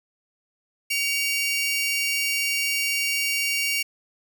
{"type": "tone pair together", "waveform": "sawtooth", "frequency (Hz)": [2262, 2782], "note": ["C#7", "F7"], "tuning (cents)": [34, -7], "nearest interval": "major third", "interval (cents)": 359, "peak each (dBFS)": -22, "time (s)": [0.9, 3.83], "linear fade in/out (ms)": 10, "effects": []}